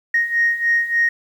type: beating tone pair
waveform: sine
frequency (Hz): 1864.7 / 1868.1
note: A#6 / A#6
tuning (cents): 0 / +3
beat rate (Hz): 3.4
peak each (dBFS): -20 / -16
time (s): 0.14-1.09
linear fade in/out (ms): 5
effects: tanh soft clip ceiling -8 dBFS + 8-bit

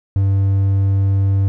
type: tone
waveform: triangle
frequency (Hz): 97.8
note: G2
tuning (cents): -4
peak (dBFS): -10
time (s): 0.16-1.48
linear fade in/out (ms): 0
effects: none

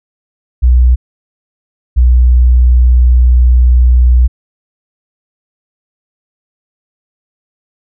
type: tone pair in turn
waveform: sine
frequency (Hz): 61.74 / 61.47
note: B1 / B1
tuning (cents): 0 / -7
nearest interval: unison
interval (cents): 7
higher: first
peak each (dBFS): -3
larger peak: neither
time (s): 0.62-0.96 / 1.96-4.28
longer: second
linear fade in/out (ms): 20
effects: none

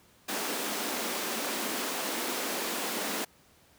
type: high-pass noise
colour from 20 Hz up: pink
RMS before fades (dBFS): -33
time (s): 0.28-3.25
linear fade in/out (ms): 10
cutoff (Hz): 210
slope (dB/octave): 48
effects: pink hiss -61 dBFS RMS until 3.78 s + high-pass 60 Hz 12 dB/octave

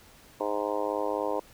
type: harmonic tone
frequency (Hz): 103.83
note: G#2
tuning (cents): 0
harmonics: 3 / 4 / 5 / 6 / 7 / 8 / 9 / 10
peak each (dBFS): -36 / -34 / -32 / -35 / -39 / -39 / -35 / -40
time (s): 0.4-1.4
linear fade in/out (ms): 5
effects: pink hiss -55 dBFS RMS until 1.53 s

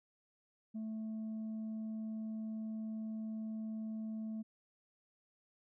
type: tone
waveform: sine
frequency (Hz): 219.4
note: A3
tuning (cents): -5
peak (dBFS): -36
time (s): 0.74-4.43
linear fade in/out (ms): 20
effects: tanh soft clip ceiling -38 dBFS

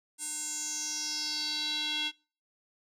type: tone with band-pass filter sweep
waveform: square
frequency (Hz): 302.3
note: D#4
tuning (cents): -50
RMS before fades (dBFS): -34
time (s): 0.18-2.12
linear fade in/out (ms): 50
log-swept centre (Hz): 8600 to 3200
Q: 5.2
effects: noise-tail reverb RT60 0.4 s tail -25 dB re dry

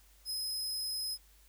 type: tone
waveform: sawtooth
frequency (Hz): 5090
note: D#8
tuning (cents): +39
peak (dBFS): -32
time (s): 0.25-1.18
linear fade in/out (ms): 50
effects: added 50 Hz sine -61 dBFS peak until 1.48 s + white hiss -65 dBFS RMS until 1.48 s

